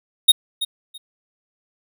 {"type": "tone with echo", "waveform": "square", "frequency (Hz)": 3729, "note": "A#7", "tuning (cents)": 0, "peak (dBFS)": -7, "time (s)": [0.28, 0.32], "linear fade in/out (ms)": 10, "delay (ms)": 330, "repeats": 2, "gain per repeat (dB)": -14, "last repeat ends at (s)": 0.98, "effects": []}